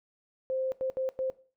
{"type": "tone bursts at uneven times", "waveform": "sine", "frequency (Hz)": 523.3, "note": "C5", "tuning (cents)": 0, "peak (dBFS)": -28, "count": 4, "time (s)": [[0.5, 0.72], [0.81, 0.9], [0.97, 1.09], [1.19, 1.3]], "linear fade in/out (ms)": 0, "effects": ["noise-tail reverb RT60 0.4 s tail -18 dB re dry"]}